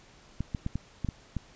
clicks, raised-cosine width 5 ms, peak -18 dBFS, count 7, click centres 0.406 / 0.548 / 0.664 / 0.756 / 1.047 / 1.088 / 1.367 s, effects pink hiss -56 dBFS RMS until 1.55 s + resampled to 16000 Hz

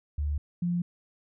sine tone pair in turn, 73.42 / 174.62 Hz, D2 / F3, 0 / 0 cents, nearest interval octave + minor third, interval 1500 cents, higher second, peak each -26 / -25 dBFS, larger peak second, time 0.18-0.38 / 0.62-0.82 s, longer neither, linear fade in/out 5 ms, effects none

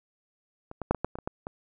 clicks, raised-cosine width 1 ms, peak -26 / -19 / -8 / -17 / -13 / -22 / -24 / -17 / -21 dBFS, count 9, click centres 0.714 / 0.817 / 0.91 / 0.947 / 1.046 / 1.155 / 1.187 / 1.275 / 1.469 s, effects none

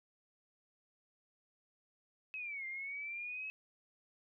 sine linear two-way sweep, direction down then up, 2582 to 2089 to 2582 Hz, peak -40 dBFS, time 2.34-3.5 s, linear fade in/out 0 ms, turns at 2.66 s, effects none

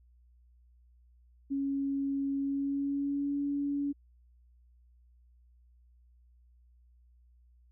sine tone with pitch glide, 276.3 to 284.2 Hz, C#4 to C#4, -6 to +43 cents, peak -29 dBFS, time 1.5-3.93 s, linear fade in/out 20 ms, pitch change +49 cents, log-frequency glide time 2.38-3.37 s, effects added 60 Hz sine -59 dBFS peak until 7.71 s

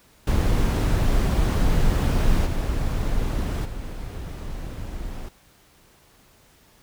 brown noise with level steps, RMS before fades -19 / -24 / -32 dBFS, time 0.27-5.29 s, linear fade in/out 5 ms, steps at 2.45 / 3.64 s, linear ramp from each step 20 ms, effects pink hiss -56 dBFS RMS until 6.82 s

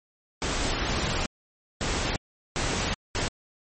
pink noise bursts at uneven times, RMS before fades -27 dBFS, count 4, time 0.42-1.26 / 1.81-2.16 / 2.56-2.94 / 3.15-3.28 s, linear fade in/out 0 ms, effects MP3 32 kbps

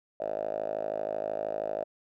5% pulse tone with band-pass filter, 52.9 Hz, G#1, 33 cents sharp, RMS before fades -33 dBFS, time 0.2-1.84 s, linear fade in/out 5 ms, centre 620 Hz, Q 7.2, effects none

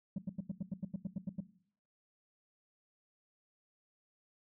sine tone bursts, 189.6 Hz, F#3, 43 cents sharp, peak -31 dBFS, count 12, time 0.16-1.405 s, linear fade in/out 5 ms, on 24 ms, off 87 ms, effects noise-tail reverb RT60 0.6 s tail -18 dB re dry + tanh soft clip ceiling -33 dBFS

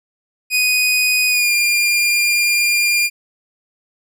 sawtooth tone with pitch glide, 2489 to 2403 Hz, D#7 to D7, 0 to +39 cents, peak -10 dBFS, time 0.5-3.1 s, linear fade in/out 50 ms, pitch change -61 cents, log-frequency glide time 1.28-1.52 s, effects none

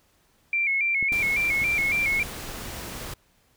sine tone with vibrato, 2268 Hz, C#7, 39 cents sharp, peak -21 dBFS, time 0.53-2.23 s, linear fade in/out 2 ms, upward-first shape square, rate 3.6 Hz, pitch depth 67 cents each way
clicks, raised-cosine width 3 ms, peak -24 dBFS, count 4, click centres 1.027 / 1.121 / 1.619 / 1.791 s
pink noise, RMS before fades -36 dBFS, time 1.12-3.14 s, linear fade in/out 5 ms
effects pink hiss -64 dBFS RMS until 3.56 s

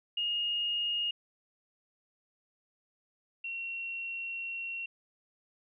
sine tone pair in turn, 2854 / 2732 Hz, F7 / F7, +37 / -39 cents, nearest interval minor second, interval 76 cents, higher first, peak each -29 / -35 dBFS, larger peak first, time 0.17-1.11 / 3.44-4.86 s, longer second, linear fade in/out 5 ms, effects none

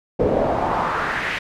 brown noise with band-pass filter sweep, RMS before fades -21 dBFS, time 0.19-1.39 s, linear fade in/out 10 ms, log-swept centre 430 to 2300 Hz, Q 2.5, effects none

